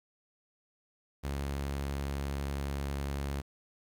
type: tone with vibrato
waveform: sawtooth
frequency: 69.8 Hz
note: C#2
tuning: 13 cents sharp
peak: -29 dBFS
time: 1.23-3.42 s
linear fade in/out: 20 ms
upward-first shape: square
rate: 12 Hz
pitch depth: 8 cents each way
effects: 10-bit